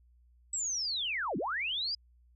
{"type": "linear two-way sweep", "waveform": "sine", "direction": "down then up", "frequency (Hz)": [7902, 150.2, 5000], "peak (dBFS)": -31, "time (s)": [0.53, 1.95], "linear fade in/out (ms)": 5, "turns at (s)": 1.37, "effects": ["added 60 Hz sine -60 dBFS peak until 2.35 s"]}